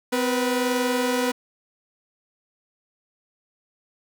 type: tone pair together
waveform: sawtooth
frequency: 254.4 / 487.8 Hz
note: C4 / B4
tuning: -48 / -21 cents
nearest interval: major seventh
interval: 1127 cents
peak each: -20 dBFS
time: 0.12-1.32 s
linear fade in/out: 10 ms
effects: none